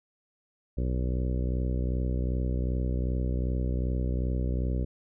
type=harmonic tone; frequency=62.6 Hz; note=B1; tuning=24 cents sharp; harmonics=1 / 2 / 3 / 4 / 5 / 6 / 7 / 8 / 9; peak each=-27 / -33 / -37 / -39 / -41 / -43 / -44 / -45 / -46 dBFS; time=0.77-4.85 s; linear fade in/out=10 ms; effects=none